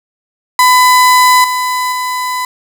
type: tone with level steps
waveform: 35% pulse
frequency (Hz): 1003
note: B5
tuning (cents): +26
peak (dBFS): -3 / -11 / -13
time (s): 0.59-2.45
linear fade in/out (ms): 2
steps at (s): 1.44 / 1.92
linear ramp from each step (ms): 2
effects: none

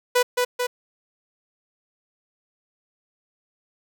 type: tone with echo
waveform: sawtooth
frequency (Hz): 493.9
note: B4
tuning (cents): 0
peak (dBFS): -12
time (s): 0.15-0.23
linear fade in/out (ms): 10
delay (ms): 220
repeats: 2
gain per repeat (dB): -3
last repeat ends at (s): 0.67
effects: none

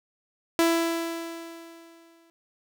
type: tone with exponential decay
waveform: sawtooth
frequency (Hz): 332.9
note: E4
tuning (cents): +17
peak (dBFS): -14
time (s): 0.59-2.3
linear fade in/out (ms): 0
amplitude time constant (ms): 370
effects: none

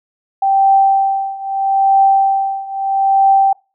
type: tone with tremolo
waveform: sine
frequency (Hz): 781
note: G5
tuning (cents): -7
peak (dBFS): -6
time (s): 0.42-3.53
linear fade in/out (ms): 5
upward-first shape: triangle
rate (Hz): 0.78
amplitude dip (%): 90
effects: noise-tail reverb RT60 0.3 s tail -24 dB re dry

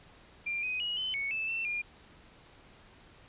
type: tone with pitch steps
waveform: sine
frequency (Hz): 2382 / 2506 / 2901 / 3045 / 2218 / 2629 / 2681 / 2413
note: D7 / D#7 / F#7 / F#7 / C#7 / E7 / E7 / D7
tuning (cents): +24 / +12 / -35 / +49 / 0 / -5 / +29 / +46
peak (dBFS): -31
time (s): 0.46-1.82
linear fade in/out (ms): 10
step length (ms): 170
effects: pink hiss -57 dBFS RMS until 3.28 s + resampled to 8000 Hz

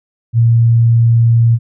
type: tone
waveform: sine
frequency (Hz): 116.2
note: A#2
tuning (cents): -5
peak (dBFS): -6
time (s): 0.33-1.59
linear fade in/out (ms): 50
effects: none

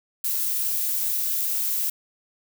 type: noise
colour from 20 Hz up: violet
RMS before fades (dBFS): -25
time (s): 0.24-1.9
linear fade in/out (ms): 5
effects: none

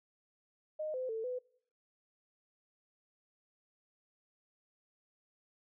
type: tone with pitch steps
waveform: sine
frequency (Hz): 617 / 512 / 446 / 501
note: D#5 / C5 / A4 / B4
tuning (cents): -15 / -38 / +23 / +25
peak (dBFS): -35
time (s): 0.79-1.39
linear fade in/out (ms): 10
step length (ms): 150
effects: noise-tail reverb RT60 0.7 s tail -26 dB re dry

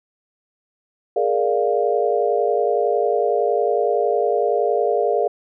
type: chord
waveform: sine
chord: Bb dominant seventh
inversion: third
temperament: equal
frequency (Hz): 415.3 / 466.2 / 587.3 / 698.5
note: Ab4 / Bb4 / D5 / F5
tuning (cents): 0 / 0 / 0 / 0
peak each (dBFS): -21 / -21 / -23 / -22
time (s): 1.16-5.28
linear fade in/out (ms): 5
effects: none

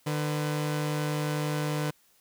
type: tone pair together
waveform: sawtooth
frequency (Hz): 150 / 501.2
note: D3 / B4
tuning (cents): +37 / +25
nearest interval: octave + major sixth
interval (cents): 2088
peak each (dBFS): -24 / -32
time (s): 0.06-1.91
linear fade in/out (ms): 10
effects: white hiss -64 dBFS RMS until 2.2 s

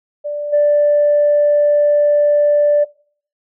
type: tone with level steps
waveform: sine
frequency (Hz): 587.3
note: D5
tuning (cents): 0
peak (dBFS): -19 / -8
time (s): 0.24-2.85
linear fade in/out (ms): 20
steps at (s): 0.52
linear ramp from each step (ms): 20
effects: noise-tail reverb RT60 0.5 s tail -22 dB re dry + tanh soft clip ceiling -5 dBFS

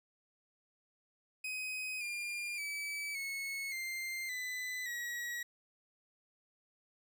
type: tone with pitch steps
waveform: 40% pulse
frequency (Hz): 2516 / 2404 / 2297 / 2194 / 2096 / 2003 / 1913.4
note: D#7 / D7 / D7 / C#7 / C7 / B6 / A#6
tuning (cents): +19 / +40 / -39 / -18 / +2 / +24 / +45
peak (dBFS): -37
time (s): 1.44-5.43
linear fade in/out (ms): 5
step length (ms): 570
effects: none

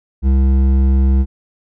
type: tone with hard clipping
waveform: sine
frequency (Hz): 66.5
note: C2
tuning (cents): +29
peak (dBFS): -11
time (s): 0.22-1.26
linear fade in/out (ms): 50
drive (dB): 9
effects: none

